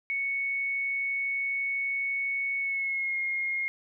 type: tone with pitch glide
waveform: sine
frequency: 2217 to 2143 Hz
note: C#7 to C7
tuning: 0 to +41 cents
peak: -27 dBFS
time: 0.1-3.68 s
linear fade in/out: 0 ms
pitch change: -59 cents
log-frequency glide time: 2.59-3.18 s
effects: none